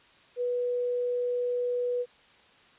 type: tone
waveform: sine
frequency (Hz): 490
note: B4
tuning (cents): -14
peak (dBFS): -26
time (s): 0.36-2.06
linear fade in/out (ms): 50
effects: white hiss -58 dBFS RMS until 2.78 s + resampled to 8000 Hz